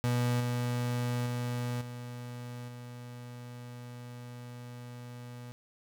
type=tone with level steps; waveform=35% pulse; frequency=121.9 Hz; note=B2; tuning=22 cents flat; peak=-25 / -28 / -30 / -38 / -41 dBFS; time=0.04-5.52 s; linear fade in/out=0 ms; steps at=0.4 / 1.26 / 1.81 / 2.68 s; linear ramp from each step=5 ms; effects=none